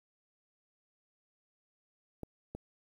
clicks, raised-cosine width 2 ms, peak -27 / -27 dBFS, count 2, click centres 2.233 / 2.55 s, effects 10-bit

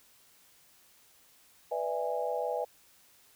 sine chord, E dominant seventh, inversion second, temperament just, 494.4 / 593.3 / 659.3 / 824.1 Hz, B4 / D5 / E5 / G#5, +2 / +18 / 0 / -14 cents, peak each -34 / -36 / -36 / -36 dBFS, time 1.71-2.65 s, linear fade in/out 10 ms, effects white hiss -62 dBFS RMS until 3.35 s

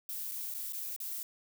violet noise with dropouts, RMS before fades -39 dBFS, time 0.09-1.23 s, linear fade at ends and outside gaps 1 ms, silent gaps 0.314-0.318 / 0.54-0.546 / 0.724-0.732 / 0.963-1.002 s, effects none

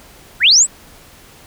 sine linear sweep, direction up, 1316 to 8300 Hz, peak -6 dBFS, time 0.4-0.67 s, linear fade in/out 50 ms, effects pink hiss -43 dBFS RMS until 1.46 s

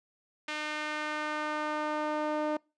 sawtooth tone with band-pass filter sweep, 303.3 Hz, D#4, 44 cents flat, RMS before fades -33 dBFS, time 0.48-2.57 s, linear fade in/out 5 ms, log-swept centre 2400 to 660 Hz, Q 1.2, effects noise-tail reverb RT60 0.3 s tail -26 dB re dry + resampled to 22050 Hz

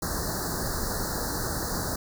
pink band-stop noise, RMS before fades -30 dBFS, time 0.02-1.96 s, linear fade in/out 5 ms, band 1800 to 4100 Hz, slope 96 dB/octave, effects none

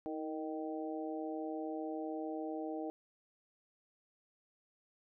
harmonic tone with a mistuned harmonic, 155.3 Hz, D#3, 3 cents flat, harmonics 2 / 3 / 4 / 5, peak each -40 / -44 / -45 / -46 dBFS, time 0.06-2.9 s, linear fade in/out 0 ms, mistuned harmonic 2, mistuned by +38 cents, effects none

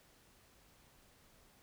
silence, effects pink hiss -66 dBFS RMS until 1.62 s

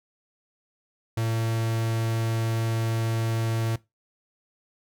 45% pulse tone, 113.3 Hz, A#2, 49 cents flat, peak -24 dBFS, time 1.17-3.76 s, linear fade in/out 5 ms, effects noise-tail reverb RT60 0.2 s tail -19 dB re dry

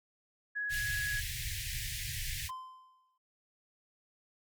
sine tone with vibrato, 1673 Hz, G#6, 12 cents sharp, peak -33 dBFS, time 0.55-1.21 s, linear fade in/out 20 ms, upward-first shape sine, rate 19 Hz, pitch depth 12 cents each way
pink band-stop noise, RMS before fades -38 dBFS, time 0.69-2.51 s, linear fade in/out 50 ms, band 140 to 1700 Hz, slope 96 dB/octave
triangle tone with exponential decay, 1032 Hz, C6, 24 cents flat, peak -35 dBFS, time 2.49-3.18 s, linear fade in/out 5 ms, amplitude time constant 150 ms
effects Opus 48 kbps

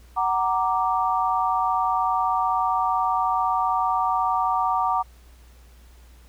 sine chord, Gb augmented, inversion none, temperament equal with one note detuned, 748.2 / 932.3 / 1174.7 Hz, Gb5 / Bb5 / D6, +19 / 0 / 0 cents, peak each -24 dBFS, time 0.16-5.03 s, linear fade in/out 20 ms, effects added 60 Hz sine -47 dBFS peak until 6.28 s + pink hiss -57 dBFS RMS until 6.28 s

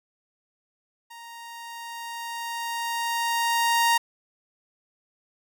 sawtooth tone with level ramp, 932.3 Hz, A#5, in tune, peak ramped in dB -38 to -14 dBFS, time 1.1-3.98 s, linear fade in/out 10 ms, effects none

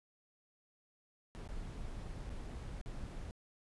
brown noise with dropouts, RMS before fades -44 dBFS, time 1.35-3.31 s, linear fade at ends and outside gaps 0 ms, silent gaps 1.476-1.489 / 2.293-2.301 / 2.813-2.86 s, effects resampled to 24000 Hz

